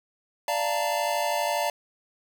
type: chord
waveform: square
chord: Bb major seventh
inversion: first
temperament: equal with one note detuned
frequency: 587.3 / 689.2 / 880 / 932.3 Hz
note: D5 / F5 / A5 / Bb5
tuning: 0 / -23 / 0 / 0 cents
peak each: -30 / -30 / -31 / -32 dBFS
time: 0.48-1.7 s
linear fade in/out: 2 ms
effects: none